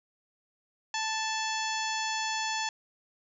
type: harmonic tone with a mistuned harmonic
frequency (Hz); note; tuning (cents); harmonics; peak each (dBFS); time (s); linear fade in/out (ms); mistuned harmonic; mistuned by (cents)
880; A5; 0; 1 / 2 / 3 / 4 / 5 / 6 / 7 / 8; -33 / -36 / -38 / -39 / -40 / -41 / -41 / -42; 0.94-2.69; 2; 4; -66
effects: none